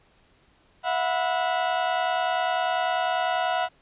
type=chord; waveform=35% pulse; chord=E suspended second; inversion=none; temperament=equal with one note detuned; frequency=659.3 / 729.4 / 987.8 Hz; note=E5 / F#5 / B5; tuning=0 / -25 / 0 cents; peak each=-27 / -23 / -29 dBFS; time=0.83-3.69 s; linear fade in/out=50 ms; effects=pink hiss -61 dBFS RMS until 3.81 s + resampled to 8000 Hz